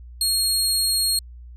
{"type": "tone", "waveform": "25% pulse", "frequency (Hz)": 4279, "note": "C8", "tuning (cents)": 38, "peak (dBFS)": -14, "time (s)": [0.21, 1.19], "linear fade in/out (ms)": 2, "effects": ["added 60 Hz sine -38 dBFS peak until 1.56 s"]}